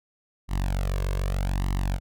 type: tone with flanger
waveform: sawtooth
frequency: 46.9 Hz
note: F#1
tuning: 24 cents sharp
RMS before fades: -26 dBFS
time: 0.48-2 s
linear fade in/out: 50 ms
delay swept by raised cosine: 1 to 1.88 ms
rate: 0.82 Hz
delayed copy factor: +0.95
effects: none